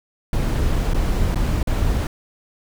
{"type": "noise with dropouts", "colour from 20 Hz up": "brown", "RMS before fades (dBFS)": -19, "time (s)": [0.33, 2.07], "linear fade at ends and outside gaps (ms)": 2, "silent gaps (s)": [[0.935, 0.944], [1.346, 1.357], [1.629, 1.672]], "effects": []}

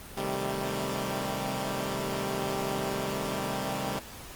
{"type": "chord", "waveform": "10% pulse", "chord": "A half-diminished seventh", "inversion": "first", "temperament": "equal", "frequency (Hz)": [130.81, 155.56, 196, 220], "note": ["C3", "Eb3", "G3", "A3"], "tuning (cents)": [0, 0, 0, 0], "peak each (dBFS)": [-27, -30, -25, -30], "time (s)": [0.17, 3.99], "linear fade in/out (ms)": 2, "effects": ["pink hiss -45 dBFS RMS until 4.35 s", "Opus 24 kbps"]}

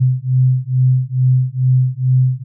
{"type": "beating tone pair", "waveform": "sine", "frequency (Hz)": [127.3, 129.6], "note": ["C3", "C3"], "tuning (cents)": [-47, -16], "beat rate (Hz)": 2.3, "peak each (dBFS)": -14, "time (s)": [0, 2.44], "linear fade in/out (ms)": 20, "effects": []}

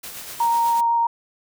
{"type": "noise with tremolo", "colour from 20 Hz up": "white", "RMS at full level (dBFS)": -34, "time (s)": [0.03, 0.81], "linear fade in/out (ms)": 10, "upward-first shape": "sine", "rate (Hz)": 8.1, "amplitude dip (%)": 35}
{"type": "tone with vibrato", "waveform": "sine", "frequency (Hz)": 932.3, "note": "A#5", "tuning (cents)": 0, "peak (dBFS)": -16, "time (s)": [0.4, 1.07], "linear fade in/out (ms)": 5, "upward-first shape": "sine", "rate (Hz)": 7.9, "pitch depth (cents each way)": 8}
{"effects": []}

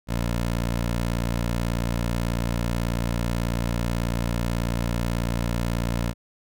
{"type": "tone", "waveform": "15% pulse", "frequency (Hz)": 58.27, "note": "A#1", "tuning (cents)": 0, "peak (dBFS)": -17, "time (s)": [0.07, 6.14], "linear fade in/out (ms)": 50, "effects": []}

